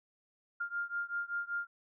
sine beating tone pair, 1400 / 1405.2 Hz, F6 / F6, +4 / +10 cents, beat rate 5.2 Hz, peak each -37 / -38 dBFS, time 0.6-1.67 s, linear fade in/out 10 ms, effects none

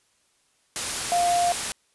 sine tone in noise, 701 Hz, F5, 6 cents sharp, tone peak -19 dBFS, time 1.12-1.52 s, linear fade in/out 0 ms, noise white, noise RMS -28 dBFS, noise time 0.76-1.72 s, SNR +6 dB, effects white hiss -66 dBFS RMS until 1.94 s + resampled to 24000 Hz

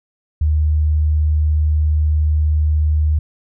sine tone, 76.4 Hz, D#2, 31 cents flat, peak -12 dBFS, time 0.41-3.19 s, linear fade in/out 5 ms, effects none

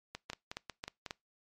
two click trains, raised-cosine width 0.2 ms, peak -21 / -23 dBFS, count 4 / 6, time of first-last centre 0.3-1.109 / 0.15-1.062 s, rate 3.71 / 5.48 Hz, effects noise-tail reverb RT60 0.2 s tail -24 dB re dry + MP3 64 kbps

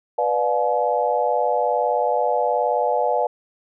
sine chord, B diminished seventh, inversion none, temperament just, 493.9 / 592.7 / 711.2 / 853.4 Hz, B4 / D5 / F5 / Ab5, 0 / +16 / +31 / +47 cents, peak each -23 dBFS, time 0.18-3.27 s, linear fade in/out 5 ms, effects none

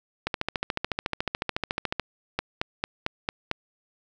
two click trains, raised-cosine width 0.3 ms, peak -10 / -9 dBFS, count 25 / 6, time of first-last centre 0.27-1.997 / 2.39-3.514 s, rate 13.9 / 4.45 Hz, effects none

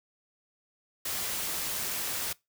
white noise, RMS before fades -33 dBFS, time 1.05-2.33 s, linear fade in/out 5 ms, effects noise-tail reverb RT60 0.2 s tail -22 dB re dry

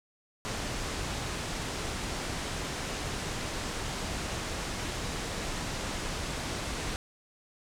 pink low-pass noise, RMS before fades -35 dBFS, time 0.45-6.96 s, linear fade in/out 0 ms, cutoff 8700 Hz, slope 24 dB/octave, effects none

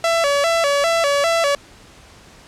sawtooth tone with vibrato, 616 Hz, D#5, 17 cents flat, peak -11 dBFS, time 0.04-1.55 s, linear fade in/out 2 ms, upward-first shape square, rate 2.5 Hz, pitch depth 140 cents each way, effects pink hiss -45 dBFS RMS until 2.47 s + low-pass 8000 Hz 12 dB/octave

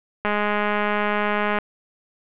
click train, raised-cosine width 0.5 ms, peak -8 dBFS, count 279, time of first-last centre 0.25-1.587 s, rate 208 Hz, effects resampled to 8000 Hz + 8-bit

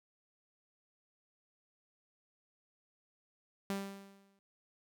sawtooth tone with exponential decay, 197 Hz, G3, 9 cents sharp, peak -29 dBFS, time 3.7-4.39 s, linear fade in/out 0 ms, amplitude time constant 150 ms, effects none

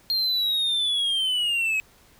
triangle linear sweep, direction down, 4227 to 2534 Hz, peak -20 dBFS, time 0.1-1.8 s, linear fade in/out 0 ms, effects pink hiss -56 dBFS RMS until 2.19 s

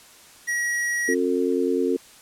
square tone, 1911 Hz, A#6, 43 cents sharp, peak -23 dBFS, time 0.47-1.15 s, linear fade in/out 20 ms
harmonic tone, 89.8 Hz, F2, 49 cents sharp, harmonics 3 / 4 / 5, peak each -24 / -24 / -24 dBFS, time 1.08-1.97 s, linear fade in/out 10 ms
effects white hiss -49 dBFS RMS until 2.21 s + low-pass 11000 Hz 12 dB/octave

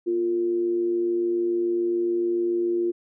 sine tone with amplitude modulation, 349.2 Hz, F4, in tune, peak -19 dBFS, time 0.06-2.92 s, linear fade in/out 20 ms, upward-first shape sine, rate 107 Hz, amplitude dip 40%, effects none

